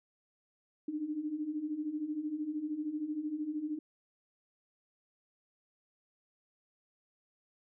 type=beating tone pair; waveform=sine; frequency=293.7 / 306.7 Hz; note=D4 / D#4; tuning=0 / -25 cents; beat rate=13 Hz; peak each=-40 / -35 dBFS; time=0.88-3.79 s; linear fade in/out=5 ms; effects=none